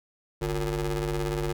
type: ring-modulated tone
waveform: 25% pulse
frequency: 103.4 Hz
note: G#2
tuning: 7 cents flat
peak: -20 dBFS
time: 0.41-1.53 s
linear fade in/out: 10 ms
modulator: 250 Hz
effects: none